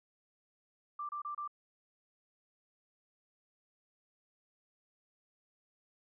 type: tone bursts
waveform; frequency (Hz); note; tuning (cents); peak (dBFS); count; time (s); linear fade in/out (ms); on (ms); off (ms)
sine; 1179; D6; +6; -37; 4; 0.99-1.477; 5; 100; 29
effects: none